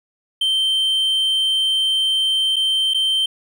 triangle tone with dropouts, 3120 Hz, G7, 9 cents flat, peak -14 dBFS, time 0.41-3.26 s, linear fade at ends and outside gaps 5 ms, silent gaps 2.56-2.564 / 2.937-2.944 s, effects none

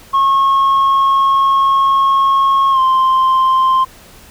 sine tone with pitch glide, 1089 to 1047.1 Hz, C#6 to C6, -31 to +1 cents, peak -6 dBFS, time 0.13-3.85 s, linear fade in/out 20 ms, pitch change -68 cents, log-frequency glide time 2.71-2.8 s, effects tanh soft clip ceiling -8 dBFS + pink hiss -41 dBFS RMS until 4.3 s

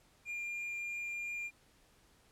triangle tone, 2401 Hz, D7, 38 cents sharp, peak -36 dBFS, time 0.25-1.51 s, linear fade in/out 50 ms, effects pink hiss -67 dBFS RMS until 2.31 s + low-pass 12000 Hz 12 dB/octave

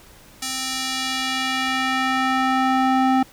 square tone with band-pass filter sweep, 261.6 Hz, C4, in tune, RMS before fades -21 dBFS, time 0.42-3.23 s, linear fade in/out 5 ms, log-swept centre 6800 to 660 Hz, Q 0.93, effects pink hiss -48 dBFS RMS until 3.32 s

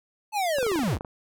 square linear sweep, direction down, 880 to 40 Hz, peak -24 dBFS, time 0.32-0.99 s, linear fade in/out 50 ms
clicks, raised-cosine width 1 ms, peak -20 dBFS, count 12, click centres 0.585 / 0.629 / 0.666 / 0.717 / 0.758 / 0.792 / 0.834 / 0.88 / 0.929 / 0.969 / 1.009 / 1.048 s
effects none

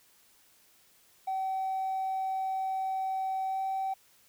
triangle tone with pitch glide, 764 to 769.3 Hz, G5 to G5, -45 to -33 cents, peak -26 dBFS, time 1.27-3.94 s, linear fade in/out 10 ms, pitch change +12 cents, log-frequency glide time 3.47-3.6 s, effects tanh soft clip ceiling -26 dBFS + white hiss -63 dBFS RMS until 4.28 s

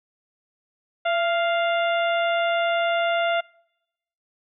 harmonic tone with a mistuned harmonic, 698.5 Hz, F5, in tune, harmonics 1 / 2 / 3 / 4 / 5, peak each -21 / -27 / -31 / -33 / -35 dBFS, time 1.05-3.41 s, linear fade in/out 10 ms, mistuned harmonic 1, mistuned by -53 cents, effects noise-tail reverb RT60 0.9 s tail -26 dB re dry

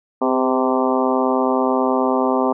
harmonic tone with a mistuned harmonic, 129.3 Hz, C3, 20 cents flat, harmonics 2 / 3 / 4 / 5 / 6 / 7 / 8 / 9, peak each -20 / -22 / -23 / -24 / -25 / -25 / -26 / -27 dBFS, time 0.21-2.53 s, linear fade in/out 10 ms, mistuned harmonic 3, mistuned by +42 cents, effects none

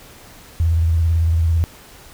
sine tone with vibrato, 82.41 Hz, E2, in tune, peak -13 dBFS, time 0.6-1.64 s, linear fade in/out 0 ms, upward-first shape triangle, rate 18 Hz, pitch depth 83 cents each way, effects pink hiss -43 dBFS RMS until 2.13 s

